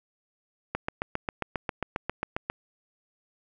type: click train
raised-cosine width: 0.5 ms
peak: -13 dBFS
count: 14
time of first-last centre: 0.75-2.5 s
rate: 7.43 Hz
effects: none